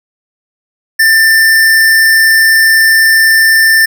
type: tone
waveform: square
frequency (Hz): 1786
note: A6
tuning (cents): +25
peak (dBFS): -5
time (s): 0.99-3.86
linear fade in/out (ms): 10
effects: none

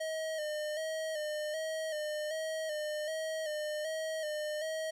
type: tone with vibrato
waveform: square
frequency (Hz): 620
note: D#5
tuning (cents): -6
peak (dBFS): -35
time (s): 0-4.91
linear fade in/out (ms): 10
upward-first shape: square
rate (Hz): 1.3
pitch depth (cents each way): 42
effects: low-pass 11000 Hz 12 dB/octave + 12-bit

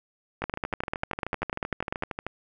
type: two click trains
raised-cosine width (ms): 0.5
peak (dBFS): -16 / -12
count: 25 / 17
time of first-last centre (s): 0.42-2.266 / 0.44-2.024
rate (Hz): 13 / 10.1
effects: none

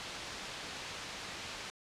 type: low-pass noise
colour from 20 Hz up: white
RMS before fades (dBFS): -44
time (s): 0-1.7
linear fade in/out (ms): 0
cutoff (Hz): 4500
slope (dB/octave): 12
effects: low-pass 9000 Hz 12 dB/octave

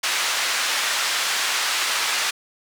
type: band-pass noise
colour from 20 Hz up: pink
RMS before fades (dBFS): -23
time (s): 0.03-2.31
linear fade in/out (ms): 10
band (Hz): 1300 to 7400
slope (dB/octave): 12
effects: none

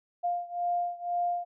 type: beating tone pair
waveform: sine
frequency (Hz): 701 / 703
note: F5 / F5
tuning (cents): +6 / +11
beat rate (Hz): 2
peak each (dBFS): -30 / -32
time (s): 0.23-1.45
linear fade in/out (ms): 20
effects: none

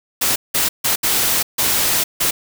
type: noise bursts at uneven times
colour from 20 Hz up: white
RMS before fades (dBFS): -17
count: 6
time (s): 0.21-0.36 / 0.54-0.69 / 0.84-0.96 / 1.03-1.43 / 1.58-2.04 / 2.2-2.31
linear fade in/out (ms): 10
effects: none

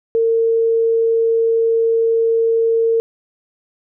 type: tone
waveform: sine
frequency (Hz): 455.5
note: A#4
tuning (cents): -40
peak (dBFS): -12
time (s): 0.15-3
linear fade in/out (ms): 0
effects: none

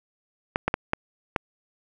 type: clicks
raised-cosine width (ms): 0.5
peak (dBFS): -7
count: 5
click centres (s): 0.559 / 0.68 / 0.741 / 0.934 / 1.362
effects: none

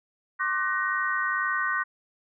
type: tone cluster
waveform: sine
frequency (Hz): 1076 / 1178 / 1508 / 1875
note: C6 / D6 / F#6 / A#6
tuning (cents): +48 / +5 / +32 / +10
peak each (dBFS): -32 / -31 / -28 / -29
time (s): 0.39-1.84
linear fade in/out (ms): 20
effects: none

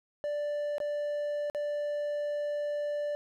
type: tone with dropouts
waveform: triangle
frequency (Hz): 587.3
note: D5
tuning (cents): 0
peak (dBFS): -28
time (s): 0.24-3.15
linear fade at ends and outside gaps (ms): 0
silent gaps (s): 0.782-0.802 / 1.499-1.548
effects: none

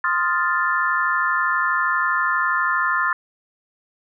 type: chord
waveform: sine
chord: F dominant seventh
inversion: second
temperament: equal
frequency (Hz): 1046.5 / 1244.5 / 1396.9 / 1760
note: C6 / Eb6 / F6 / A6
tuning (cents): 0 / 0 / 0 / 0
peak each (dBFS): -23 / -25 / -23 / -22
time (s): 0.04-3.13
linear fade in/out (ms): 2
effects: none

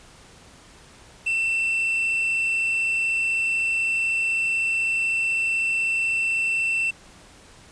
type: tone with quantisation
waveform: triangle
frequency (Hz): 2686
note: E7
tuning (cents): +32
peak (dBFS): -19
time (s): 1.26-6.91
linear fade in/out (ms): 10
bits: 7
effects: pink hiss -49 dBFS RMS until 7.71 s + resampled to 22050 Hz

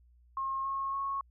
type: tone with pitch steps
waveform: sine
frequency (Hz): 1075 / 1086.9 / 1098.9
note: C6 / C#6 / C#6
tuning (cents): +47 / -34 / -15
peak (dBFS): -31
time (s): 0.37-1.21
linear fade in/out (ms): 2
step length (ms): 280
effects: added 60 Hz sine -59 dBFS peak until 1.3 s

